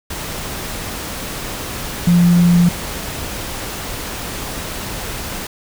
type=tone in noise; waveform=sine; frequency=174 Hz; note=F3; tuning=6 cents flat; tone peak=-8 dBFS; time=2.07-2.69 s; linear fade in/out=5 ms; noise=pink; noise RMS=-26 dBFS; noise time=0.1-5.47 s; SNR=+15 dB; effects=none